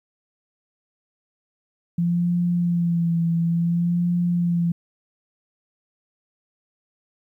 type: tone with vibrato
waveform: sine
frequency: 171 Hz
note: F3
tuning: 36 cents flat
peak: -18 dBFS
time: 1.98-4.72 s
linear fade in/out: 5 ms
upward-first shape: sine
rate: 0.57 Hz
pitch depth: 38 cents each way
effects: 10-bit